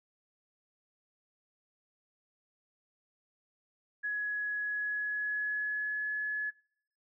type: tone with pitch glide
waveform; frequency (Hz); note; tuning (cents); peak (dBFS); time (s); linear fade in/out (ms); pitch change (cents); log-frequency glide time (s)
sine; 1681 to 1703.5; G#6 to G#6; +20 to +44; -31; 4.03-6.51; 20; +24; 4.6-6.11
effects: noise-tail reverb RT60 0.7 s tail -24 dB re dry